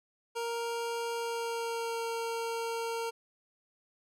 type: tone with pitch glide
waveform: 25% pulse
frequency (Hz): 466.2 to 460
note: A#4 to A#4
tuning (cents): 0 to -23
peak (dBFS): -29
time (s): 0.35-3.11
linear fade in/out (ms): 20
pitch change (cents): -23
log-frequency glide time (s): 1.14-2.05
effects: low-pass 12000 Hz 12 dB/octave